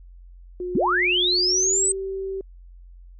sine tone with pitch glide, 360 to 385.8 Hz, F#4 to G4, -47 to -28 cents, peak -26 dBFS, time 0.6-2.41 s, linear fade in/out 2 ms, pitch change +119 cents, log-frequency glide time 1.4-1.78 s
sine linear sweep, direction up, 155.56 to 8270 Hz, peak -18 dBFS, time 0.75-1.92 s, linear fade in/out 2 ms
effects added 44 Hz sine -42 dBFS peak until 3.19 s

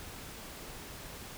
silence, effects pink hiss -46 dBFS RMS until 1.37 s

